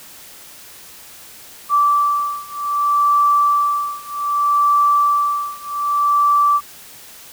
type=beating tone pair; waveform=sine; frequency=1163 / 1163.64 Hz; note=D6 / D6; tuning=-17 / -16 cents; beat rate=0.64 Hz; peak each=-17 / -16 dBFS; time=1.69-6.61 s; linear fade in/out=50 ms; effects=white hiss -40 dBFS RMS until 7.32 s